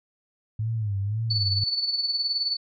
sine tone with vibrato, 105.7 Hz, G#2, 31 cents sharp, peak -24 dBFS, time 0.59-1.64 s, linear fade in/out 5 ms, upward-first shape sine, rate 1.9 Hz, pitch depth 130 cents each way
sine tone with tremolo, 4469 Hz, C#8, 13 cents sharp, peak -21 dBFS, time 1.3-2.57 s, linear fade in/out 10 ms, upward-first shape sine, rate 19 Hz, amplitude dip 60%
effects none

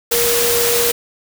sine tone in noise, 473.5 Hz, A#4, 27 cents sharp, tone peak -17 dBFS, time 0.11-0.92 s, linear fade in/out 10 ms, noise white, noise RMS -17 dBFS, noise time 0.11-0.92 s, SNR -3 dB, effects none

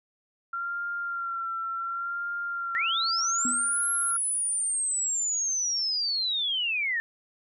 sine tone with vibrato, 1374 Hz, F6, 29 cents flat, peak -29 dBFS, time 0.53-4.17 s, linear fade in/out 5 ms, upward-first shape sine, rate 0.69 Hz, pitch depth 33 cents each way
sine linear two-way sweep, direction up then down, 1764 to 11175 to 1764 Hz, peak -25 dBFS, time 2.75-7 s, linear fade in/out 0 ms, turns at 3.9 s
sine tone with exponential decay, 246.9 Hz, B3, in tune, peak -27 dBFS, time 3.45-3.79 s, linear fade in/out 2 ms, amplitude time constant 72 ms
effects none

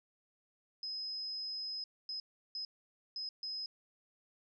sine tone bursts at uneven times, 5080 Hz, D#8, 35 cents sharp, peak -38 dBFS, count 5, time 0.83-1.84 / 2.09-2.2 / 2.55-2.65 / 3.16-3.29 / 3.43-3.66 s, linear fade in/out 2 ms, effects none

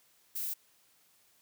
violet noise, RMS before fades -36 dBFS, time 0.35-0.54 s, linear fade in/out 10 ms, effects white hiss -67 dBFS RMS until 1.41 s + high-pass 80 Hz 12 dB/octave

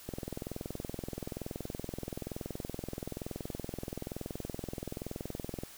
click train, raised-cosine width 2 ms, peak -24 dBFS, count 118, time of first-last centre 0.09-5.635 s, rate 21.1 Hz, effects white hiss -52 dBFS RMS until 5.77 s

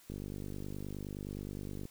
click train, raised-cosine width 3 ms, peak -29 dBFS, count 88, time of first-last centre 0.1-1.854 s, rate 49.6 Hz, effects white hiss -61 dBFS RMS until 1.9 s

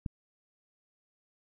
click, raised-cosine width 5 ms, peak -21 dBFS, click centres 0.062 s, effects none

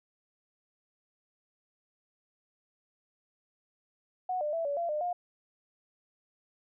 sine tone with pitch steps, 736 / 598 / 662 / 571 / 683 / 603 / 710 Hz, F#5 / D5 / E5 / D5 / F5 / D5 / F5, -9 / +31 / +7 / -49 / -39 / +46 / +28 cents, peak -29 dBFS, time 4.29-5.13 s, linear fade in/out 5 ms, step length 120 ms, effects none

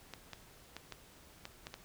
clicks, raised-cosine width 0.2 ms, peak -26 dBFS, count 7, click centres 0.137 / 0.333 / 0.766 / 0.923 / 1.454 / 1.669 / 1.741 s, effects pink hiss -59 dBFS RMS until 1.84 s

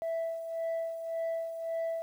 sine tone with tremolo, 659.3 Hz, E5, in tune, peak -27 dBFS, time 0.02-2.02 s, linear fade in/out 0 ms, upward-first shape sine, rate 1.8 Hz, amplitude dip 65%, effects tanh soft clip ceiling -29 dBFS + 10-bit

